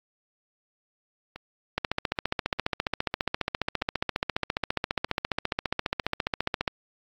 two click trains, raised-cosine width 0.3 ms, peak -23 / -9 dBFS, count 4 / 73, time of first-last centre 1.36-5.046 / 1.78-6.678 s, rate 0.814 / 14.7 Hz, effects AAC 64 kbps

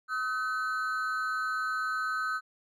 triangle ring-modulated tone, 1396 Hz, F6, 1 cent flat, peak -24 dBFS, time 0.08-2.41 s, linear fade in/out 50 ms, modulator 120 Hz, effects none

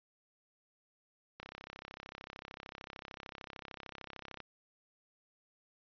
click train, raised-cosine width 0.3 ms, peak -29 dBFS, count 101, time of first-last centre 1.4-4.403 s, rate 33.3 Hz, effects resampled to 11025 Hz

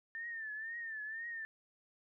sine tone with vibrato, 1792 Hz, A6, 31 cents sharp, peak -40 dBFS, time 0.15-1.45 s, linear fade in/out 0 ms, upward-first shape triangle, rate 2 Hz, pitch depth 98 cents each way, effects none

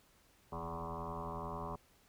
sine tone with frequency modulation, 581 Hz, D5, 19 cents flat, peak -39 dBFS, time 0.52-1.76 s, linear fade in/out 5 ms, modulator 82.2 Hz, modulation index 6.8, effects pink hiss -68 dBFS RMS until 2.08 s

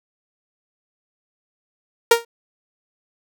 sawtooth tone with exponential decay, 466.2 Hz, A#4, in tune, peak -3 dBFS, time 2.11-2.25 s, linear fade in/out 5 ms, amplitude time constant 29 ms, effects none

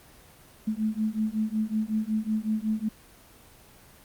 sine beating tone pair, 214.3 / 219.7 Hz, A3 / A3, -45 / -2 cents, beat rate 5.4 Hz, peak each -28 / -28 dBFS, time 0.67-2.89 s, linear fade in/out 10 ms, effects pink hiss -53 dBFS RMS until 4.04 s + Opus 24 kbps

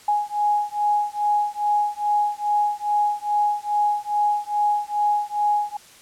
sine beating tone pair, 830.6 / 833 Hz, G#5 / G#5, 0 / +5 cents, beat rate 2.4 Hz, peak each -22 dBFS, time 0.08-5.77 s, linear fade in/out 5 ms, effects white hiss -48 dBFS RMS until 6.01 s + low-pass 10000 Hz 12 dB/octave

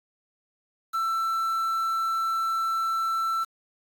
triangle tone with quantisation, 1334 Hz, E6, 20 cents sharp, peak -22 dBFS, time 0.93-3.45 s, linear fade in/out 20 ms, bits 7, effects AAC 64 kbps

